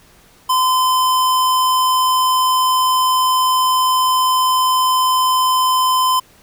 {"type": "tone", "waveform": "square", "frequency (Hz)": 1025, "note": "C6", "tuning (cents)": -36, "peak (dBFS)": -13, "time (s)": [0.49, 6.2], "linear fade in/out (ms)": 10, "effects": ["pink hiss -49 dBFS RMS until 6.42 s"]}